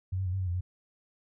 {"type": "tone with pitch steps", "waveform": "sine", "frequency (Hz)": [93, 95.4, 90, 95.9, 92.9, 87.3, 91], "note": ["F#2", "G2", "F#2", "G2", "F#2", "F2", "F#2"], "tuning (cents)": [9, -47, -47, -37, 7, 0, -28], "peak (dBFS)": -28, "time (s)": [0.12, 0.61], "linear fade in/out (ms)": 10, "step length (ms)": 70, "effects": []}